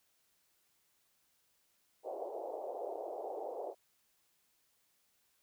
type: band-pass noise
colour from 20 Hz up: white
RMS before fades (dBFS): -42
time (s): 2.03-3.75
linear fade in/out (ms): 50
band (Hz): 380 to 760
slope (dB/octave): 48
effects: white hiss -75 dBFS RMS until 5.42 s